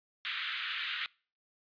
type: band-pass noise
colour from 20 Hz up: white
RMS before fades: -37 dBFS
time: 0.25-1.06 s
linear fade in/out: 0 ms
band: 1300 to 3700 Hz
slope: 48 dB/octave
effects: noise-tail reverb RT60 0.4 s tail -25 dB re dry + resampled to 11025 Hz